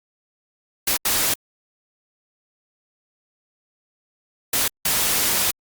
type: noise bursts at uneven times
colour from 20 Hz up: white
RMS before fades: -20 dBFS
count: 4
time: 0.87-0.97 / 1.05-1.34 / 4.53-4.68 / 4.85-5.51 s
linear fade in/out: 5 ms
effects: Opus 48 kbps